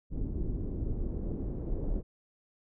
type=noise with low-pass filter sweep; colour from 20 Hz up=brown; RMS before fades=-33 dBFS; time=0.1-2.03 s; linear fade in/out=50 ms; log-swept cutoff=300 to 460 Hz; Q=1.7; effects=none